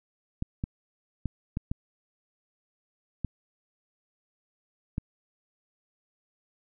clicks, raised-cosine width 5 ms, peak -17 dBFS, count 7, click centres 0.424 / 0.639 / 1.257 / 1.571 / 1.715 / 3.247 / 4.981 s, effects none

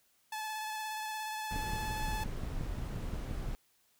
sawtooth tone with vibrato, 864 Hz, A5, 32 cents flat, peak -33 dBFS, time 0.32-2.24 s, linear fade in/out 5 ms, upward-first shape square, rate 17 Hz, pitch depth 13 cents each way
brown noise, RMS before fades -38 dBFS, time 1.51-3.55 s, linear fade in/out 0 ms
click train, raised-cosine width 5 ms, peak -26 dBFS, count 12, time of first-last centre 1.56-3.486 s, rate 5.71 Hz
effects white hiss -71 dBFS RMS until 3.99 s

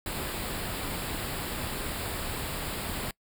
pink band-stop noise, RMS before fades -34 dBFS, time 0.06-3.11 s, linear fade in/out 2 ms, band 5100 to 7200 Hz, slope 96 dB/octave, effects noise-tail reverb RT60 0.1 s tail -24 dB re dry

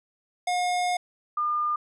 square / sine tone pair in turn, 718 / 1207.5 Hz, F5 / D6, +48 / +48 cents, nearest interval major sixth, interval 900 cents, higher second, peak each -24 / -23 dBFS, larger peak second, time 0.47-0.97 / 1.37-1.76 s, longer first, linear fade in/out 5 ms, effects resampled to 24000 Hz

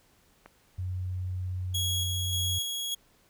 click, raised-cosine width 0.5 ms, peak -31 dBFS, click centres 0.46 s
sine tone, 91.7 Hz, F#2, 15 cents flat, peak -30 dBFS, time 0.78-2.59 s, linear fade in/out 10 ms
sawtooth tone with tremolo, 3322 Hz, G#7, in tune, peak -25 dBFS, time 1.74-2.95 s, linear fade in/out 10 ms, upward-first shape square, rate 1.7 Hz, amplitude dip 30%
effects pink hiss -64 dBFS RMS until 3.29 s

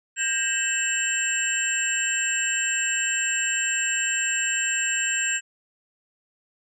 sine tone cluster, 1592 / 1881 / 2642 / 2982 / 7510 Hz, G6 / A#6 / E7 / F#7 / A#8, +26 / +15 / +3 / +13 / +12 cents, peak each -28 / -34 / -29 / -33 / -25 dBFS, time 0.16-5.41 s, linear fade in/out 50 ms, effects none

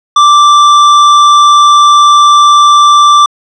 sine tone with hard clipping, 1174 Hz, D6, 1 cent flat, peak -3 dBFS, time 0.16-3.26 s, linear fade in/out 5 ms, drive 13 dB, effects low-pass 6000 Hz 12 dB/octave

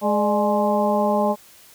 harmonic tone with a mistuned harmonic, 210 Hz, G#3, 19 cents sharp, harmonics 1 / 2 / 3 / 4 / 5, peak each -22 / -26 / -21 / -23 / -27 dBFS, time 0.01-1.36 s, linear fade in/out 50 ms, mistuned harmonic 3, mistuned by -72 cents, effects white hiss -49 dBFS RMS until 1.74 s

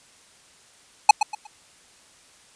square tone with echo, 848 Hz, G#5, 36 cents sharp, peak -6 dBFS, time 1.09-1.11 s, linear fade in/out 5 ms, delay 120 ms, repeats 3, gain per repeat -11 dB, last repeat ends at 1.47 s, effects white hiss -54 dBFS RMS until 2.55 s + resampled to 22050 Hz

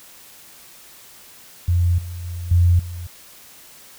sine tone with level steps, 87.31 Hz, F2, in tune, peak -14 / -28 / -26 / -11 / -28 dBFS, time 1.68-3.07 s, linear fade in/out 5 ms, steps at 1.98 / 2.24 / 2.51 / 2.79 s, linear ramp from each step 5 ms, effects white hiss -45 dBFS RMS until 3.98 s

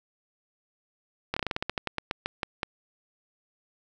slowing click train, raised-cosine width 0.3 ms, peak -12 dBFS, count 16, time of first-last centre 1.34-2.631 s, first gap 25 ms, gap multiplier 1.16, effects none

